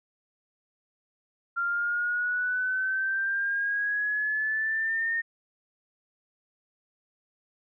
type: exponential sweep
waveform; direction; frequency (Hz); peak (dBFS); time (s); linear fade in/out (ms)
sine; up; 1384 to 1841; -25; 1.56-5.22; 20
effects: none